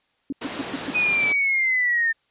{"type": "tone bursts", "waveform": "sine", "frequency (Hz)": 277.2, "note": "C#4", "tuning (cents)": 0, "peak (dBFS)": -24, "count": 5, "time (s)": [0.3, 0.905], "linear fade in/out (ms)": 2, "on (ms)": 25, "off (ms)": 120}
{"type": "high-pass noise", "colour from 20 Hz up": "pink", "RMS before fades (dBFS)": -32, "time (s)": [0.41, 1.33], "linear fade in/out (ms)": 10, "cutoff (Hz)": 190, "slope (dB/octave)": 12}
{"type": "linear sweep", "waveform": "sine", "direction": "down", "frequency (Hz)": [2505, 1801], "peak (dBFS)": -18, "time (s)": [0.94, 2.13], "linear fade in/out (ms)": 20}
{"effects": ["white hiss -67 dBFS RMS until 2.3 s", "resampled to 8000 Hz"]}